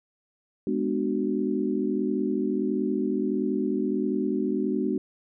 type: chord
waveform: sine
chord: G# half-diminished seventh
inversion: none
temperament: just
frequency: 207.7 / 249.2 / 299 / 373.8 Hz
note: G#3 / B3 / D4 / F#4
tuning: 0 / +16 / +31 / +18 cents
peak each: -29 dBFS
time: 0.67-4.98 s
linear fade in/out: 2 ms
effects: none